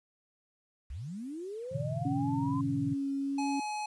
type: linear sweep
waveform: sine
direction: up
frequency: 51.7 to 1041 Hz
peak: -37 dBFS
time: 0.9-2.61 s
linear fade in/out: 5 ms
type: chord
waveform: sine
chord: E dominant seventh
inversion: first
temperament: equal with one note detuned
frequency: 103.83 / 123.47 / 145.73 / 164.81 Hz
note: G#2 / B2 / D3 / E3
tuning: 0 / 0 / -13 / 0 cents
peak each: -41 / -36 / -36 / -40 dBFS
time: 1.71-2.95 s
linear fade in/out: 20 ms
type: tone with vibrato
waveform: sine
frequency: 277.2 Hz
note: C#4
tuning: in tune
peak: -30 dBFS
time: 2.05-3.6 s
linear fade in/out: 5 ms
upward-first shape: sine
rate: 1.6 Hz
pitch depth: 10 cents each way
type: tone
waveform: square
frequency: 845 Hz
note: G#5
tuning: 30 cents sharp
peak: -34 dBFS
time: 3.38-3.86 s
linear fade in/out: 5 ms
effects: resampled to 22050 Hz + 10-bit